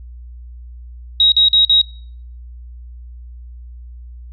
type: tone bursts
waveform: sine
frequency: 3805 Hz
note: A#7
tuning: 35 cents sharp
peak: -8 dBFS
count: 4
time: 1.2-1.815 s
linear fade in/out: 2 ms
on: 120 ms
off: 45 ms
effects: noise-tail reverb RT60 0.6 s tail -25 dB re dry + added 60 Hz sine -32 dBFS peak until 4.32 s